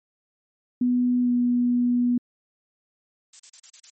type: tone with pitch glide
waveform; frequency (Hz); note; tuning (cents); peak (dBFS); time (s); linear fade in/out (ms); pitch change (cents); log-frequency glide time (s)
sine; 246.9 to 243.9; B3 to B3; 0 to -21; -18; 0.81-2.18; 5; -21; 1.22-1.3
type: noise bursts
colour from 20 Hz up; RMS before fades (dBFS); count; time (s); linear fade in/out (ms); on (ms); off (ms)
violet; -37; 6; 3.33-3.901; 5; 66; 35
effects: MP3 32 kbps